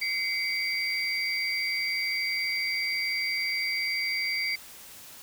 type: tone cluster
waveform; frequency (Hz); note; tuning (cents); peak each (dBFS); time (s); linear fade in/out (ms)
sine; 2076 / 2256 / 4715; C7 / C#7 / D8; -14 / +30 / +6; -31; 0.01-4.56; 10
effects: white hiss -47 dBFS RMS until 5.22 s